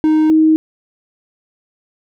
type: tone pair in turn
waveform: triangle / sine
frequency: 311.1 / 314.9 Hz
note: D#4 / D#4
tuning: 0 / +21 cents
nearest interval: unison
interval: 21 cents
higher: second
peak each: -7 dBFS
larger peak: neither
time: 0.04-0.3 / 0.3-0.56 s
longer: neither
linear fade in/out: 0 ms
effects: none